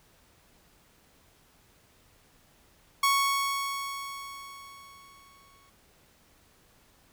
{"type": "tone with exponential decay", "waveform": "sawtooth", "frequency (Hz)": 1108.7, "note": "C#6", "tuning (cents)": 0, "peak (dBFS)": -17, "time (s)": [3.03, 5.7], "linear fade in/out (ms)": 5, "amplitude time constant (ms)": 580, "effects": ["pink hiss -62 dBFS RMS until 7.12 s"]}